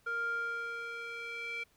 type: tone with band-pass filter sweep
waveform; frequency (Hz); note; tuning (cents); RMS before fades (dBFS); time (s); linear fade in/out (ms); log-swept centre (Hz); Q
square; 466.2; A#4; 0; -38; 0.06-1.64; 10; 1300 to 2300; 5.2
effects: pink hiss -69 dBFS RMS until 1.76 s